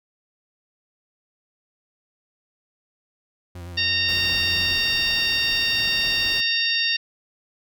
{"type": "tone with vibrato", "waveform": "40% pulse", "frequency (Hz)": 87.3, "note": "F2", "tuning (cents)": 0, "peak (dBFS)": -33, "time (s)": [3.55, 4.77], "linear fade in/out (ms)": 5, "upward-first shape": "square", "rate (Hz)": 8.8, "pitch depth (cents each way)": 34}
{"type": "harmonic tone", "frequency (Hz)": 922, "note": "A#5", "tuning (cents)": -19, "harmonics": [2, 3, 4, 5, 6], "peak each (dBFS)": [-27, -24, -25, -26, -29], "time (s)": [3.77, 6.97], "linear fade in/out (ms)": 10}
{"type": "noise", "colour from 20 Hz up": "pink", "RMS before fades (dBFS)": -36, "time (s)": [4.08, 6.41], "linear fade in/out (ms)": 10}
{"effects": []}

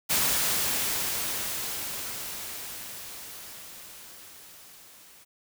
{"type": "noise with level ramp", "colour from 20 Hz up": "white", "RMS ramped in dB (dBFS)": [-24, -53], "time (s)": [0.09, 5.25], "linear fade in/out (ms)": 20, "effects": []}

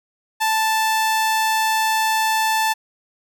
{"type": "tone", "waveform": "sawtooth", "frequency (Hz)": 880, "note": "A5", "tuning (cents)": 0, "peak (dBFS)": -13, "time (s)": [0.4, 2.74], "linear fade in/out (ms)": 20, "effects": []}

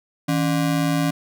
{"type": "ring-modulated tone", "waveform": "square", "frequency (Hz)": 220, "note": "A3", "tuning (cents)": 0, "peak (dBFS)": -16, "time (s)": [0.28, 1.11], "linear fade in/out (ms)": 10, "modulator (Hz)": 58.7, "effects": []}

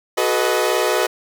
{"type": "chord", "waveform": "sawtooth", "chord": "B dominant seventh", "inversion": "second", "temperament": "equal with one note detuned", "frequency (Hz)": [370, 430.2, 493.9, 622.3], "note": ["F#4", "A4", "B4", "D#5"], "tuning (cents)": [0, -39, 0, 0], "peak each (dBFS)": -18, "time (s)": [0.17, 1.07], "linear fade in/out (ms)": 10, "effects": []}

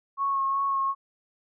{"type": "tone with vibrato", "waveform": "sine", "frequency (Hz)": 1095, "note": "C#6", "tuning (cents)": -22, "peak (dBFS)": -23, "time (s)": [0.17, 0.95], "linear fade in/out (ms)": 50, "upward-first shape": "sine", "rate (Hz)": 2.7, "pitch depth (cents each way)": 18, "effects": []}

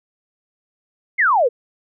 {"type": "exponential sweep", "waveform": "sine", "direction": "down", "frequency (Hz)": [2217, 441.9], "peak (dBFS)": -12, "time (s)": [1.18, 1.49], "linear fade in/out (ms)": 20, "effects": []}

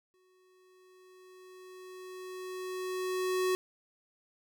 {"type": "tone with exponential growth", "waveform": "square", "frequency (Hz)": 370, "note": "F#4", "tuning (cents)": 0, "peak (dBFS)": -27, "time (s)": [0.14, 3.55], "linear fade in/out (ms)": 0, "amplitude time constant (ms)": 740, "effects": []}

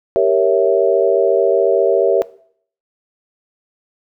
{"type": "chord", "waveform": "sine", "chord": "G diminished seventh", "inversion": "none", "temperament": "equal", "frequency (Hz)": [392, 466.2, 554.4, 659.3], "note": ["G4", "Bb4", "Db5", "Fb5"], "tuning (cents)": [0, 0, 0, 0], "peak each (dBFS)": -16, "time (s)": [0.16, 2.22], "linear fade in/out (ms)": 0, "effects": ["noise-tail reverb RT60 0.6 s tail -20 dB re dry"]}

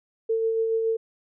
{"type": "tone with tremolo", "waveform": "sine", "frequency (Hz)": 450, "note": "A4", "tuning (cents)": 39, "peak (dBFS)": -20, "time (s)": [0.29, 0.97], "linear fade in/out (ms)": 10, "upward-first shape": "sine", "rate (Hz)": 7.1, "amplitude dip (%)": 30, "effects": []}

